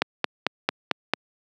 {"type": "click train", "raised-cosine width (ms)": 0.3, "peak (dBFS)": -3, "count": 6, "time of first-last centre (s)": [0.02, 1.136], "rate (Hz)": 4.48, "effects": ["high-pass 200 Hz 12 dB/octave"]}